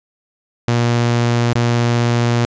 sawtooth tone with dropouts, 119 Hz, A#2, 36 cents sharp, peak -9 dBFS, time 0.68-2.45 s, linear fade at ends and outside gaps 0 ms, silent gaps 1.531-1.554 s, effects resampled to 16000 Hz

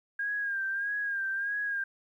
sine tone with vibrato, 1615 Hz, G#6, 49 cents flat, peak -29 dBFS, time 0.19-1.84 s, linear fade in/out 5 ms, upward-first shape sine, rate 1.6 Hz, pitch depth 54 cents each way, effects 11-bit

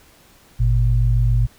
sine tone pair together, 50.05 / 117.4 Hz, G1 / A#2, +37 / +13 cents, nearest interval octave + minor third, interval 1476 cents, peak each -16 dBFS, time 0.59-1.47 s, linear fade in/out 20 ms, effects pink hiss -51 dBFS RMS until 1.58 s

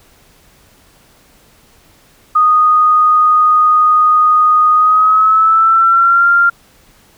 sine tone with pitch glide, 1239 to 1390.7 Hz, D#6 to F6, -8 to -8 cents, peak -6 dBFS, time 2.35-6.5 s, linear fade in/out 10 ms, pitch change +200 cents, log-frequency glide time 4.74-6.28 s, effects pink hiss -48 dBFS RMS until 7.17 s

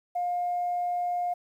sine tone, 709 Hz, F5, 26 cents sharp, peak -25 dBFS, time 0.15-1.34 s, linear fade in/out 10 ms, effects tanh soft clip ceiling -21 dBFS + 10-bit

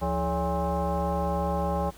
sine tone with frequency modulation, 319.1 Hz, D#4, 44 cents sharp, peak -24 dBFS, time 0.01-1.91 s, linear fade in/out 20 ms, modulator 247 Hz, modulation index 2.7, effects added 50 Hz sine -54 dBFS peak until 1.97 s + pink hiss -51 dBFS RMS until 1.97 s

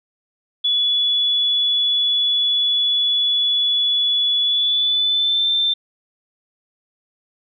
sine tone with pitch glide, 3417 to 3562 Hz, G#7 to A7, +49 to +21 cents, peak -15 dBFS, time 0.64-5.74 s, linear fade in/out 10 ms, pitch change +72 cents, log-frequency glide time 4.43-5.5 s, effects none

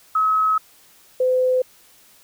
sine tone pair in turn, 1282 / 509.7 Hz, E6 / C5, -49 / -45 cents, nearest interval octave + major third, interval 1596 cents, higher first, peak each -15 dBFS, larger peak neither, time 0.15-0.58 / 1.2-1.62 s, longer first, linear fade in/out 5 ms, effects white hiss -52 dBFS RMS until 2.23 s

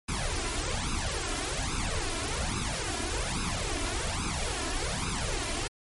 pink noise with flanger, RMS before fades -31 dBFS, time 0.08-5.68 s, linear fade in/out 10 ms, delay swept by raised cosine 0.78 to 2.98 ms, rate 1.2 Hz, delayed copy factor +0.95, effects MP3 48 kbps

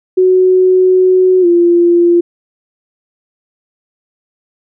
sine tone with pitch glide, 370.4 to 345.6 Hz, F#4 to F4, +2 to -18 cents, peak -5 dBFS, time 0.17-2.21 s, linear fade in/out 10 ms, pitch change -120 cents, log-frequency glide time 1.41-1.46 s, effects none

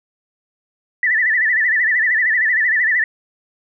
sine tone with vibrato, 1864.7 Hz, A#6, in tune, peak -13 dBFS, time 1.03-3.04 s, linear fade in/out 2 ms, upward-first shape sine, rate 13 Hz, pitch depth 130 cents each way, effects none

